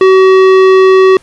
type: tone with tanh clipping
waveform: sine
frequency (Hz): 378.5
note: F#4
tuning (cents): +39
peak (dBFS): -4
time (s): 0.01-1.17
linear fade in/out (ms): 2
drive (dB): 16
effects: pink hiss -44 dBFS RMS until 1.22 s + resampled to 24000 Hz